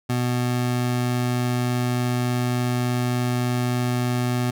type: tone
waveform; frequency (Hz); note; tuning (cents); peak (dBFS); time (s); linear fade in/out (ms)
25% pulse; 123.4; B2; -1; -17; 0.09-4.51; 10
effects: none